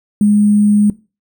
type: tone with sample-and-hold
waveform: sine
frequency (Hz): 207.7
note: G#3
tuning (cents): 0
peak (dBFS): -7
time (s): 0.21-0.9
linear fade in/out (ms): 2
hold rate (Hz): 8820
effects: noise-tail reverb RT60 0.3 s tail -20 dB re dry